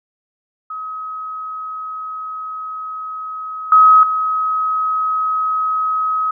sine tone with level steps, 1272 Hz, D#6, 38 cents sharp, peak -24 / -5 / -15 dBFS, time 0.7-6.31 s, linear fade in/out 5 ms, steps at 3.72 / 4.03 s, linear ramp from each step 2 ms, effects none

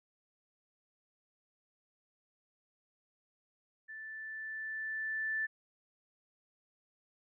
sine tone with level ramp, 1760 Hz, A6, in tune, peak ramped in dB -44 to -31 dBFS, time 3.88-5.47 s, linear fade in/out 20 ms, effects none

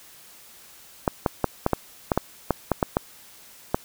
clicks, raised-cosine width 1 ms, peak -5 dBFS, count 12, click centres 1.078 / 1.262 / 1.443 / 1.664 / 1.733 / 2.118 / 2.176 / 2.507 / 2.717 / 2.828 / 2.969 / 3.745 s, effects white hiss -49 dBFS RMS until 3.84 s

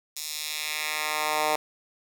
10% pulse tone with high-pass filter sweep, 152.9 Hz, D#3, 30 cents flat, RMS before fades -29 dBFS, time 0.16-1.56 s, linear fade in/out 5 ms, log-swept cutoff 5600 to 660 Hz, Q 1.1, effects none

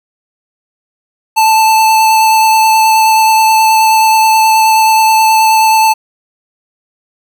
square tone with vibrato, 880 Hz, A5, in tune, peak -6 dBFS, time 1.36-5.94 s, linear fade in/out 20 ms, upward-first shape triangle, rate 9.4 Hz, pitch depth 13 cents each way, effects none

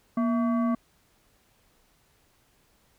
sine tone with frequency modulation, 237.7 Hz, A#3, 34 cents sharp, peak -22 dBFS, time 0.17-0.75 s, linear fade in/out 5 ms, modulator 898 Hz, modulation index 0.58, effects pink hiss -65 dBFS RMS until 2.98 s

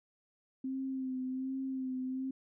sine tone with vibrato, 261.6 Hz, C4, in tune, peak -34 dBFS, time 0.64-2.31 s, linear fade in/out 5 ms, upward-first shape sine, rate 1.3 Hz, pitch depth 31 cents each way, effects none

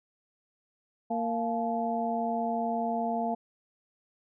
harmonic tone with a mistuned harmonic, 231.3 Hz, A#3, 13 cents flat, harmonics 1 / 2 / 3 / 4, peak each -32 / -37 / -30 / -36 dBFS, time 1.1-3.35 s, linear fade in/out 10 ms, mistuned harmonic 4, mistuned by -120 cents, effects none

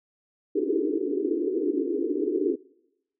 pink band-pass noise, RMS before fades -26 dBFS, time 0.55-2.56 s, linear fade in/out 10 ms, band 280 to 440 Hz, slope 96 dB/octave, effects noise-tail reverb RT60 0.9 s tail -24 dB re dry

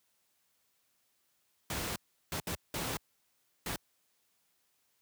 pink noise bursts at uneven times, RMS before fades -36 dBFS, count 5, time 1.7-1.96 / 2.32-2.4 / 2.47-2.55 / 2.74-2.97 / 3.66-3.76 s, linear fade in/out 2 ms, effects white hiss -75 dBFS RMS until 5.01 s + high-pass 60 Hz 12 dB/octave

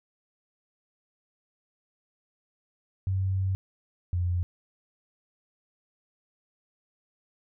sine tone pair in turn, 95.2 / 88.45 Hz, F#2 / F2, +50 / +23 cents, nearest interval minor second, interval 127 cents, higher first, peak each -24 dBFS, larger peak neither, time 3.07-3.55 / 4.13-4.43 s, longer first, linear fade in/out 0 ms, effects none

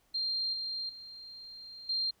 sine tone with level steps, 4186 Hz, C8, in tune, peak -30 / -34 / -45 / -29 dBFS, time 0.14-2.11 s, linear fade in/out 10 ms, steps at 0.53 / 0.89 / 1.89 s, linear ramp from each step 5 ms, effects pink hiss -70 dBFS RMS until 2.2 s

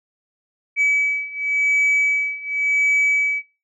sine beating tone pair, 2286 / 2286.91 Hz, D7 / D7, -47 / -47 cents, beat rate 0.91 Hz, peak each -19 / -17 dBFS, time 0.76-3.43 s, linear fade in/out 50 ms, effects noise-tail reverb RT60 0.3 s tail -19 dB re dry + tanh soft clip ceiling -12 dBFS

